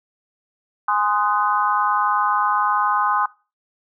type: chord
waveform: sine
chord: Ab dominant seventh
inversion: none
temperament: just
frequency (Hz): 830.6 / 1038.3 / 1245.9 / 1495.1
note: Ab5 / C6 / Eb6 / Gb6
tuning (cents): 0 / -14 / +2 / +18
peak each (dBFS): -22 / -21 / -21 / -26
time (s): 0.88-3.26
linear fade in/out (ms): 5
effects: noise-tail reverb RT60 0.3 s tail -20 dB re dry